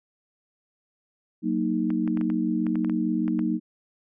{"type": "chord", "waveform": "sine", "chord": "D# minor", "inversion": "first", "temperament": "just", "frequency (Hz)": [186.68, 233.3, 311.1], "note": ["F#3", "A#3", "D#4"], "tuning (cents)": [16, 2, 0], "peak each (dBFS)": [-28, -26, -26], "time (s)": [1.42, 3.6], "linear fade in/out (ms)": 50}
{"type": "clicks", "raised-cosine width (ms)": 0.5, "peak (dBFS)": -24, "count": 11, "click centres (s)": [1.904, 2.077, 2.173, 2.212, 2.301, 2.667, 2.756, 2.847, 2.897, 3.28, 3.392]}
{"effects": []}